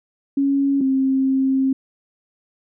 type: tone pair in turn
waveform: sine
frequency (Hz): 277.2 / 266.4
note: C#4 / C4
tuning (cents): 0 / +31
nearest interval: minor second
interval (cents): 69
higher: first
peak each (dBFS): -15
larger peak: neither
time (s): 0.37-0.81 / 0.81-1.73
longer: second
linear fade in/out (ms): 5
effects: none